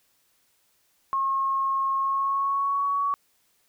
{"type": "tone with pitch glide", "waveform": "sine", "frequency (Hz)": [1082, 1124.7], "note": ["C#6", "C#6"], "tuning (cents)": [-42, 25], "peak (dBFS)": -22, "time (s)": [1.13, 3.14], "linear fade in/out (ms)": 0, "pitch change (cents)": 67, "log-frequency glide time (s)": [1.97, 2.91], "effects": ["white hiss -67 dBFS RMS until 3.68 s"]}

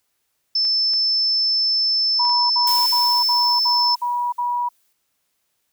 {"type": "tone", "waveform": "sine", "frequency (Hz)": 5280, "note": "E8", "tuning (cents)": 2, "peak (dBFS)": -16, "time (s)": [0.55, 3.95], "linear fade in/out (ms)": 5}
{"type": "clicks", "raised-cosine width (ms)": 0.3, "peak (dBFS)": -24, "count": 5, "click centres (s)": [0.651, 0.936, 2.252, 2.295, 2.789]}
{"type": "tone bursts", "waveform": "sine", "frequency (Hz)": 969, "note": "B5", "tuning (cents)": -33, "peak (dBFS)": -19, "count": 7, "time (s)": [2.19, 4.69], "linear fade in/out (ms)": 10, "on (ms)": 310, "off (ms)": 55}
{"type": "noise with exponential decay", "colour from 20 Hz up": "blue", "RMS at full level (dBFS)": -26, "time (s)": [2.67, 4.93], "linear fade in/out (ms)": 2, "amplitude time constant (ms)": 490}
{"effects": ["white hiss -71 dBFS RMS until 5.72 s"]}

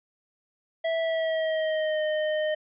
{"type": "tone with pitch glide", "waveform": "square", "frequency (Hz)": [656, 615.6], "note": ["E5", "D#5"], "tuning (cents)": [-9, -19], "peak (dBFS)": -25, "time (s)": [0.84, 2.55], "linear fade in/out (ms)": 10, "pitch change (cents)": -110, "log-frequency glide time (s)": [1.01, 2.02], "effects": ["resampled to 8000 Hz"]}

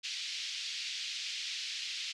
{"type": "band-pass noise", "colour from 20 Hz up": "white", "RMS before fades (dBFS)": -39, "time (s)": [0.03, 2.13], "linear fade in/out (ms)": 20, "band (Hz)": [2400, 5100], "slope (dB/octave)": 24, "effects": ["low-pass 9000 Hz 12 dB/octave"]}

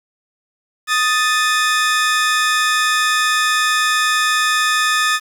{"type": "tone pair together", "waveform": "sawtooth", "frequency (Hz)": [1244.5, 1760], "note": ["D#6", "A6"], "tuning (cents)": [0, 0], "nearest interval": "tritone", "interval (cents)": 600, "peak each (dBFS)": -13, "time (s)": [0.87, 5.2], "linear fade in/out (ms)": 50, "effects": ["low-pass 10000 Hz 12 dB/octave", "7-bit"]}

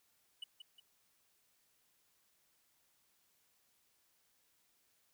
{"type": "tone with echo", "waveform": "triangle", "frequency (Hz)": 2960, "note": "F#7", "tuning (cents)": 0, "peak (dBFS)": -40, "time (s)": [0.42, 0.44], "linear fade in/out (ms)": 5, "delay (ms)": 180, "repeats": 2, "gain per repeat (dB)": -7, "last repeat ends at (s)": 0.8, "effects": ["white hiss -75 dBFS RMS until 5.13 s"]}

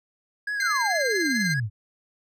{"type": "tone with vibrato", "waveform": "triangle", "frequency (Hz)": 1644, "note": "G#6", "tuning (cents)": -18, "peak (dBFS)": -24, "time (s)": [0.47, 1.6], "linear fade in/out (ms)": 5, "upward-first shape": "sine", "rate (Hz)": 4.6, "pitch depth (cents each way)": 42}
{"type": "exponential sweep", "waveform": "sine", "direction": "down", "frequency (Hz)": [1760, 97.3], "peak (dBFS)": -24, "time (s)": [0.58, 1.7], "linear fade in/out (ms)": 50}
{"type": "tone with tremolo", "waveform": "20% pulse", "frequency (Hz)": 2075, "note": "C7", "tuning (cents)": -15, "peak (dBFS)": -20, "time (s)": [0.6, 1.54], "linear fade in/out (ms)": 2, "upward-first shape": "sine", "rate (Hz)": 20, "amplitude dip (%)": 55}
{"effects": ["low-pass 11000 Hz 12 dB/octave"]}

